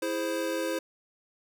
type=chord; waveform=square; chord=E augmented; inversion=none; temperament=equal; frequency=329.6 / 415.3 / 523.3 Hz; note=E4 / G#4 / B#4; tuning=0 / 0 / 0 cents; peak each=-33 / -38 / -32 dBFS; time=0.02-0.79 s; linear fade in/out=5 ms; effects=none